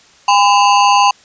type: ring-modulated tone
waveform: square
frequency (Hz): 913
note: A#5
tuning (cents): -36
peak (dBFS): -5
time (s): 0.28-1.11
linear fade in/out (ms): 5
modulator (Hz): 103
effects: white hiss -46 dBFS RMS until 1.24 s + resampled to 16000 Hz